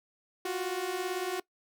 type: beating tone pair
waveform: sawtooth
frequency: 353.8 / 371.8 Hz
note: F4 / F#4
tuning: +23 / +8 cents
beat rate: 18 Hz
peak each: -32 / -29 dBFS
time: 0.45-1.4 s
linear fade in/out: 5 ms
effects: noise-tail reverb RT60 0.1 s tail -21 dB re dry